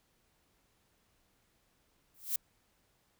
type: noise with exponential growth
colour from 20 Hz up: violet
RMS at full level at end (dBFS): -28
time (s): 2.14-2.36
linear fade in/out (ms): 5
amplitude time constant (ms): 46
effects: pink hiss -73 dBFS RMS until 3.19 s